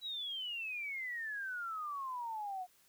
sine exponential sweep, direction down, 3951 to 716 Hz, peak -38 dBFS, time 0.01-2.67 s, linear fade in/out 50 ms, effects white hiss -68 dBFS RMS until 2.88 s

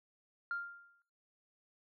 sine tone with exponential decay, 1396.9 Hz, F6, in tune, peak -32 dBFS, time 0.51-1.02 s, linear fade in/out 1 ms, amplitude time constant 110 ms, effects noise-tail reverb RT60 0.7 s tail -25 dB re dry + tanh soft clip ceiling -30 dBFS

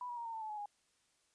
sine tone with pitch steps, 987.8 / 962.5 / 937.8 / 913.7 / 890.3 / 867.4 / 845.2 / 823.5 Hz, B5 / B5 / A#5 / A#5 / A5 / A5 / G#5 / G#5, 0 / -45 / +10 / -35 / +20 / -25 / +30 / -15 cents, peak -40 dBFS, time 0.01-0.658 s, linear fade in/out 2 ms, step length 81 ms, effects white hiss -75 dBFS RMS until 1.34 s + resampled to 22050 Hz

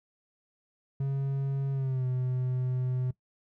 triangle tone with pitch glide, 137.1 to 127.18 Hz, C#3 to C3, -19 to -49 cents, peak -25 dBFS, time 1-3.11 s, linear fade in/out 5 ms, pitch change -130 cents, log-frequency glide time 1.72-2.06 s, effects noise-tail reverb RT60 0.1 s tail -19 dB re dry

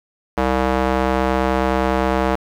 square tone with band-pass filter, 64.8 Hz, C2, 16 cents flat, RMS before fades -18 dBFS, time 0.37-2.36 s, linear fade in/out 10 ms, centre 760 Hz, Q 0.84, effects 7-bit

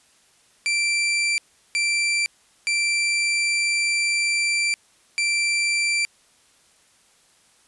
sawtooth tone bursts at uneven times, 2349 Hz, D7, in tune, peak -16 dBFS, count 4, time 0.66-1.38 / 1.75-2.26 / 2.67-4.74 / 5.18-6.05 s, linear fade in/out 0 ms, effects white hiss -58 dBFS RMS until 7.67 s + resampled to 24000 Hz

